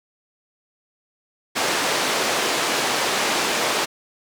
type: band-pass noise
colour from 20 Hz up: pink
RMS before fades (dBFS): -22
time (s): 1.55-3.86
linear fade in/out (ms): 20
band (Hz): 390 to 7200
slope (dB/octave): 12
effects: none